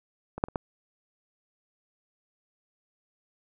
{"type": "clicks", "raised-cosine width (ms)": 1, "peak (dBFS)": [-22, -8, -28, -14], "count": 4, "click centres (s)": [0.38, 0.439, 0.485, 0.558], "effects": []}